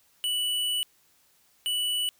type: tone pair in turn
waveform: square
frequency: 2960 / 2960 Hz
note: F#7 / F#7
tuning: 0 / 0 cents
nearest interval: unison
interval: 0 cents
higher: neither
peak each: -26 dBFS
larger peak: neither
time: 0.24-0.83 / 1.66-2.09 s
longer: first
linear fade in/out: 0 ms
effects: white hiss -64 dBFS RMS until 2.19 s